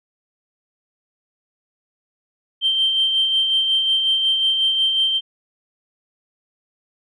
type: tone with tremolo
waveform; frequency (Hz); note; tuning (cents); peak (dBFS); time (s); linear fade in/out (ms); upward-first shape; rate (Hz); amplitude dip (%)
sine; 3136; G7; 0; -13; 2.61-5.21; 50; sine; 5.5; 40
effects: tanh soft clip ceiling -9 dBFS